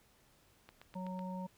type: click train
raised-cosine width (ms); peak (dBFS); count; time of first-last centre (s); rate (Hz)
0.3; -36; 5; 0.69-1.192; 7.97
type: harmonic tone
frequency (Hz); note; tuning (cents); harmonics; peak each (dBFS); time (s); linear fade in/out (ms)
184.8; F#3; -2; 1 / 3 / 5; -40 / -48 / -46; 0.95-1.47; 10
effects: pink hiss -68 dBFS RMS until 1.57 s